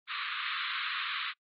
pink band-pass noise, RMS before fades -35 dBFS, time 0.07-1.34 s, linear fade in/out 50 ms, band 1100 to 4100 Hz, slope 96 dB/octave, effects noise-tail reverb RT60 0.1 s tail -24 dB re dry + Opus 32 kbps

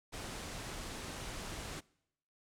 pink low-pass noise, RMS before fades -44 dBFS, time 0.12-1.81 s, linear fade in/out 20 ms, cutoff 10000 Hz, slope 24 dB/octave, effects noise-tail reverb RT60 0.8 s tail -24 dB re dry

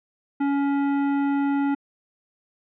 sine tone with hard clipping, 280.7 Hz, C#4, 22 cents sharp, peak -22 dBFS, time 0.4-1.75 s, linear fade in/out 10 ms, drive 15 dB, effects low-pass 2000 Hz 12 dB/octave

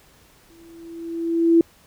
sine tone with exponential growth, 333.4 Hz, E4, 20 cents sharp, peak -9 dBFS, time 0.5-1.61 s, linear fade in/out 2 ms, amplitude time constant 240 ms, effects pink hiss -54 dBFS RMS until 1.86 s

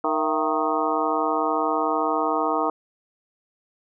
harmonic tone with a mistuned harmonic, 155.56 Hz, D#3, in tune, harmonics 2 / 3 / 4 / 5 / 6 / 7 / 8, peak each -28 / -28 / -28 / -28 / -28 / -28 / -28 dBFS, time 0.04-2.7 s, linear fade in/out 2 ms, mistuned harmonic 4, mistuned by +120 cents, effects none

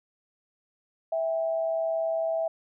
sine tone pair together, 655 / 796.5 Hz, E5 / G5, -11 / +27 cents, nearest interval minor third, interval 338 cents, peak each -25 / -36 dBFS, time 1.12-2.48 s, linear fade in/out 5 ms, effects none

